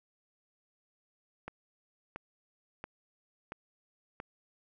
click train, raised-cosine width 0.5 ms, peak -25 dBFS, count 5, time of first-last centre 1.48-4.201 s, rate 1.47 Hz, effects none

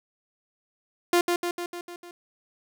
sawtooth tone with echo, 349.2 Hz, F4, in tune, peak -14 dBFS, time 1.13-1.21 s, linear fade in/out 2 ms, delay 150 ms, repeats 6, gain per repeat -4 dB, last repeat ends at 2.11 s, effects none

